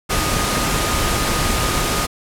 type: tone in noise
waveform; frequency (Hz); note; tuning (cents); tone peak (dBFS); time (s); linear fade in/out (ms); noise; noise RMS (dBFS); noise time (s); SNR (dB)
sine; 1236; D#6; -12; -26; 0.09-2.07; 20; pink; -19; 0.09-2.07; -10
effects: low-pass 12000 Hz 12 dB/octave